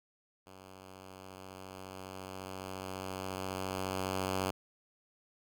5% pulse tone with level ramp, 94.5 Hz, F#2, 37 cents sharp, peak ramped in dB -41 to -20 dBFS, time 0.46-4.51 s, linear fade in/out 10 ms, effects none

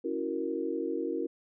sine chord, F# dominant seventh, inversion second, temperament equal, 277.2 / 329.6 / 370 / 466.2 Hz, C#4 / E4 / F#4 / A#4, 0 / 0 / 0 / 0 cents, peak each -37 / -34 / -36 / -35 dBFS, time 0.04-1.27 s, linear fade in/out 10 ms, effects none

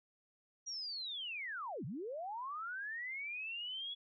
sine linear two-way sweep, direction down then up, 5800 to 112.1 to 3393 Hz, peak -40 dBFS, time 0.66-3.95 s, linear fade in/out 20 ms, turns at 1.85 s, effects none

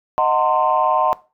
sine chord, D# diminished seventh, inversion none, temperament equal with one note detuned, 622.3 / 740 / 900 / 1046.5 Hz, D#5 / F#5 / A5 / C6, 0 / 0 / +39 / 0 cents, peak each -20 / -19 / -18 / -18 dBFS, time 0.18-1.13 s, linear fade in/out 0 ms, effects noise-tail reverb RT60 0.3 s tail -19 dB re dry + tanh soft clip ceiling -5 dBFS

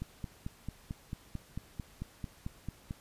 click train, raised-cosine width 5 ms, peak -25 dBFS, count 14, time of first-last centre 0.02-2.909 s, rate 4.5 Hz, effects pink hiss -59 dBFS RMS until 3 s + resampled to 32000 Hz

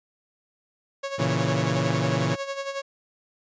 sawtooth tone with tremolo, 551 Hz, C#5, 11 cents flat, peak -23 dBFS, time 1.03-2.82 s, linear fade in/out 10 ms, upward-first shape sine, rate 11 Hz, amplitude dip 65%
sawtooth chord, A# diminished, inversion none, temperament equal, 116.54 / 138.59 / 164.81 Hz, A#2 / C#3 / E3, 0 / 0 / 0 cents, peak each -23 dBFS, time 1.18-2.36 s, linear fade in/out 20 ms
effects resampled to 16000 Hz

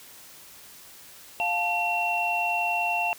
sine tone cluster, 705 / 875 / 2725 Hz, F5 / A5 / F7, +16 / -10 / -43 cents, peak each -28 / -30 / -26 dBFS, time 1.4-3.13 s, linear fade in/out 0 ms, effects white hiss -48 dBFS RMS until 3.18 s

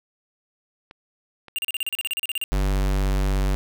clicks, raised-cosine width 0.3 ms, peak -26 dBFS, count 4, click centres 0.911 / 1.483 / 2.008 / 2.065 s
square tone bursts, 2794 Hz, F7, in tune, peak -24 dBFS, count 15, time 1.56-2.439 s, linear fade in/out 0 ms, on 25 ms, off 36 ms
square tone, 48.36 Hz, G1, 23 cents flat, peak -20 dBFS, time 2.52-3.55 s, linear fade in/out 0 ms
effects none

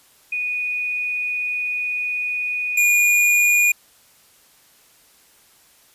sine / square tone pair in turn, 2471 / 2437 Hz, D#7 / D#7, -13 / -37 cents, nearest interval unison, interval 24 cents, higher first, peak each -21 / -14 dBFS, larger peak second, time 0.32-2.77 / 2.77-3.72 s, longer first, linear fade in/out 5 ms, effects white hiss -54 dBFS RMS until 5.94 s + resampled to 32000 Hz

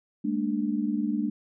sine tone cluster, 207.3 / 227.2 / 295.3 Hz, G#3 / A#3 / D4, -3 / -44 / +10 cents, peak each -29 dBFS, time 0.24-1.3 s, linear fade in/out 10 ms, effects none

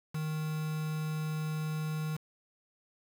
triangle tone with quantisation, 155.4 Hz, D#3, 2 cents flat, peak -30 dBFS, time 0.14-2.17 s, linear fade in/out 10 ms, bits 7, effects none

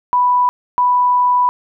sine tone pair in turn, 988 / 988 Hz, B5 / B5, 0 / 0 cents, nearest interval unison, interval 0 cents, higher neither, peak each -10 dBFS, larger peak neither, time 0.13-0.49 / 0.78-1.49 s, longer second, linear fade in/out 0 ms, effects none

